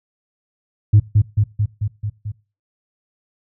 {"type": "tone with echo", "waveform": "sine", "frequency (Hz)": 104.7, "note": "G#2", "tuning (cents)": 15, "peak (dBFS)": -5, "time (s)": [0.93, 1], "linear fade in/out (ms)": 10, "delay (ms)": 220, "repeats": 6, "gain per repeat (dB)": -3, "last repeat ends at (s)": 2.32, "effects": ["noise-tail reverb RT60 0.3 s tail -20 dB re dry", "tanh soft clip ceiling -4 dBFS"]}